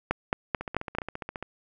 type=two click trains; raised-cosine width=0.5 ms; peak=-9 / -19 dBFS; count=5 / 13; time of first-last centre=0.11-0.985 / 0.61-1.426 s; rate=4.57 / 14.7 Hz; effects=none